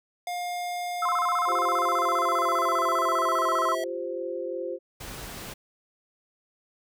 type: tone with pitch glide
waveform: square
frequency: 709 to 650.2 Hz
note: F5 to E5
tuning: +26 to -24 cents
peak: -30 dBFS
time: 0.27-3.84 s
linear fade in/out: 2 ms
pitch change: -150 cents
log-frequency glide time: 1.54-3.51 s
type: tone with vibrato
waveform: sine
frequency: 1174.7 Hz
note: D6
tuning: in tune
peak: -23 dBFS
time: 1.02-3.75 s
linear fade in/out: 5 ms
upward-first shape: square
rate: 15 Hz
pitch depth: 200 cents each way
type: chord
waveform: sine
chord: F suspended second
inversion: none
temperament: equal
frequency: 349.2 / 392 / 523.3 Hz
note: F4 / G4 / C5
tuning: 0 / 0 / 0 cents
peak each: -34 / -36 / -32 dBFS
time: 1.46-4.79 s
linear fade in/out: 50 ms
type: noise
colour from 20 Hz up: pink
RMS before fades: -39 dBFS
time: 5-5.54 s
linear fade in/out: 10 ms
effects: none